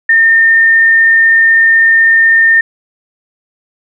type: tone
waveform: sine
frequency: 1816 Hz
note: A#6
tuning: 46 cents flat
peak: -4 dBFS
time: 0.09-2.61 s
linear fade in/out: 5 ms
effects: none